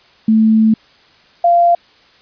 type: tone pair in turn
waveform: sine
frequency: 220 / 691.2 Hz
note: A3 / F5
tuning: 0 / -18 cents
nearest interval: octave + minor sixth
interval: 1982 cents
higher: second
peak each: -7 dBFS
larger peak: neither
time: 0.28-0.74 / 1.44-1.75 s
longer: first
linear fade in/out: 5 ms
effects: white hiss -48 dBFS RMS until 2.21 s + resampled to 11025 Hz